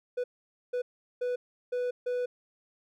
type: tone bursts at uneven times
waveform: triangle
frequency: 493.9 Hz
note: B4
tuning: in tune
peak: -26 dBFS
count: 5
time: 0.17-0.24 / 0.73-0.82 / 1.21-1.36 / 1.72-1.91 / 2.06-2.26 s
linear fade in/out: 10 ms
effects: none